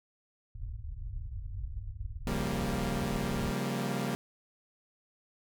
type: low-pass noise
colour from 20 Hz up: pink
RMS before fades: -39 dBFS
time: 0.55-3.51 s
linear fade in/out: 5 ms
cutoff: 110 Hz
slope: 48 dB/octave
type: chord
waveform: sawtooth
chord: G half-diminished seventh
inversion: second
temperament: equal with one note detuned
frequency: 136.45 / 174.61 / 196 / 233.1 Hz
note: Db3 / F3 / G3 / Bb3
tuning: -27 / 0 / 0 / 0 cents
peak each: -32 / -35 / -32 / -32 dBFS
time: 2.27-4.15 s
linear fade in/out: 0 ms
effects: none